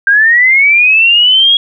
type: linear sweep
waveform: sine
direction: up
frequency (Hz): 1578 to 3322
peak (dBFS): -4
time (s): 0.07-1.57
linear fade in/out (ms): 2
effects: none